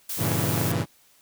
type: noise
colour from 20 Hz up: blue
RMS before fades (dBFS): -31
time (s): 0.09-0.72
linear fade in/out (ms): 5
type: chord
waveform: sawtooth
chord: G diminished seventh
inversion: none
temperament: equal with one note detuned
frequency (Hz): 98 / 116.54 / 138.59 / 165.58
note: G2 / Bb2 / Db3 / Fb3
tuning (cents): 0 / 0 / 0 / +8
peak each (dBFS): -25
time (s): 0.17-0.86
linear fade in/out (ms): 50
effects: white hiss -59 dBFS RMS until 1.21 s